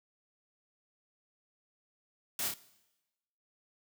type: noise with echo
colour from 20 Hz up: white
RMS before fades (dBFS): -35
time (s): 2.39-2.48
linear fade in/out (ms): 2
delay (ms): 30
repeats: 2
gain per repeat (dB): -3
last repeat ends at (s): 2.54
effects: noise-tail reverb RT60 1.0 s tail -19 dB re dry + high-pass 100 Hz 12 dB/octave